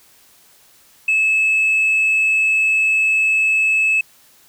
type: tone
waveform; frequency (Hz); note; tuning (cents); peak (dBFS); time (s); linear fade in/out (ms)
sine; 2600; E7; -24; -11; 1.08-4.01; 5
effects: tanh soft clip ceiling -11 dBFS + white hiss -51 dBFS RMS until 4.48 s